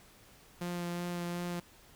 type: tone with vibrato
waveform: sawtooth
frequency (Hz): 174.61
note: F3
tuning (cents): 0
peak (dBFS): -31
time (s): 0.61-1.6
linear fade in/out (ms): 5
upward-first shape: sine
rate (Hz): 2.7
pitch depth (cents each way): 12
effects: pink hiss -59 dBFS RMS until 1.95 s